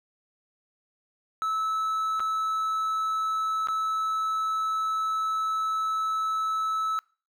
triangle tone with dropouts, 1304 Hz, E6, 19 cents flat, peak -23 dBFS, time 1.42-6.99 s, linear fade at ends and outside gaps 0 ms, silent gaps 2.196-2.203 / 3.672-3.685 s, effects noise-tail reverb RT60 0.4 s tail -25 dB re dry

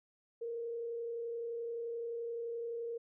sine tone with frequency modulation, 466.2 Hz, A#4, in tune, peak -37 dBFS, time 0.41-2.98 s, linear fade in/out 10 ms, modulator 31.6 Hz, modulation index 0.28, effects none

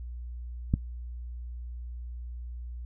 click, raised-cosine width 5 ms, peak -11 dBFS, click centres 0.739 s, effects noise-tail reverb RT60 0.1 s tail -20 dB re dry + added 60 Hz sine -36 dBFS peak until 2.85 s

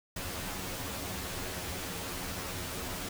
pink noise with comb filter, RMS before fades -38 dBFS, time 0.16-3.09 s, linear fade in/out 5 ms, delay 11 ms, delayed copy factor +0.85, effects none

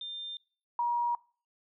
sine tone pair in turn, 3600 / 953.5 Hz, A7 / A#5, +39 / +39 cents, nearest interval octave + major seventh, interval 2300 cents, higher first, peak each -37 / -26 dBFS, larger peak second, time 0.01-0.37 / 0.79-1.15 s, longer neither, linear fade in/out 2 ms, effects noise-tail reverb RT60 0.4 s tail -22 dB re dry

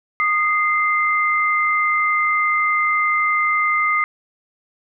sine tone pair together, 1233.3 / 2085 Hz, D#6 / C7, -16 / -7 cents, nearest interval major sixth, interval 909 cents, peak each -18 / -18 dBFS, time 0.2-4.04 s, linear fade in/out 0 ms, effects none

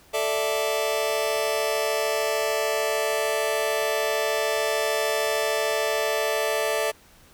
sawtooth chord, A suspended fourth, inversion none, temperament just, 440 / 586.7 / 660 Hz, A4 / D5 / E5, 0 / -2 / +2 cents, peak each -23 dBFS, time 0.13-6.92 s, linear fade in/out 20 ms, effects pink hiss -54 dBFS RMS until 7.33 s

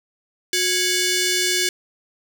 10% pulse ring-modulated tone, 1289 Hz, E6, 39 cents flat, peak -7 dBFS, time 0.53-1.69 s, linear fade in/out 2 ms, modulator 925 Hz, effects none

